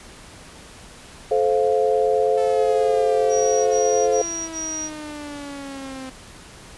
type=chord; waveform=sine; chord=F major; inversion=first; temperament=equal with one note detuned; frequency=433.7 / 523.3 / 698.5 Hz; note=A4 / C5 / F5; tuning=-25 / 0 / 0 cents; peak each=-19 / -20 / -23 dBFS; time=1.31-4.22 s; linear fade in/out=5 ms
type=exponential sweep; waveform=sawtooth; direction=down; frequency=440 to 260 Hz; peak=-28 dBFS; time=2.37-6.1 s; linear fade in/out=10 ms
type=tone bursts; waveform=sine; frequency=5750 Hz; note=F8; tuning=50 cents sharp; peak=-26 dBFS; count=4; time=3.29-4.903 s; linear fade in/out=50 ms; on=380 ms; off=31 ms
effects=pink hiss -43 dBFS RMS until 6.77 s + resampled to 24000 Hz